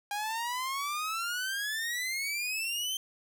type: exponential sweep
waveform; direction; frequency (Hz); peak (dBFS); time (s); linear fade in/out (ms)
sawtooth; up; 808 to 3136; -28; 0.11-2.97; 2
effects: none